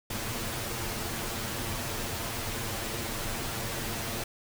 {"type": "noise with comb filter", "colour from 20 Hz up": "pink", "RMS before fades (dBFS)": -34, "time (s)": [0.1, 4.24], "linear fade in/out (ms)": 5, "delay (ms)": 8.8, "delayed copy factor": 0.7, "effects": []}